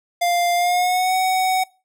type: tone with pitch glide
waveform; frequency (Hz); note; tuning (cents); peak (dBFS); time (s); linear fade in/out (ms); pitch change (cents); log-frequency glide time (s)
square; 698.5 to 748.6; F5 to F#5; 0 to +20; -17; 0.21-1.64; 10; +120; 0.54-1.15
effects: noise-tail reverb RT60 0.3 s tail -22 dB re dry